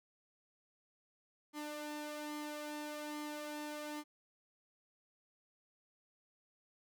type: tone with flanger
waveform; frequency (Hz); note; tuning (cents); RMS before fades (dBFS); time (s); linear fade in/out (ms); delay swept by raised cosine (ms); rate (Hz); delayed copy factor
sawtooth; 298.7; D4; +29; -44; 1.53-4.04; 50; 0.94 to 2.24; 1.2; +0.55
effects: none